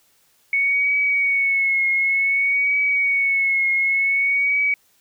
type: tone with vibrato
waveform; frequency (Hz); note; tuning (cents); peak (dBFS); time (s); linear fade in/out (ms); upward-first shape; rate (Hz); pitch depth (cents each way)
sine; 2215; C#7; -2; -16; 0.53-4.74; 2; triangle; 0.55; 49
effects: white hiss -60 dBFS RMS until 5 s